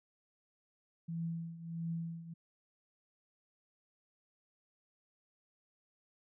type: tone with tremolo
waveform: sine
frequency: 166.3 Hz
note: E3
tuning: 16 cents sharp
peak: -34 dBFS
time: 1.08-2.34 s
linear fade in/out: 10 ms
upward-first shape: triangle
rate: 1.5 Hz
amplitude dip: 80%
effects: none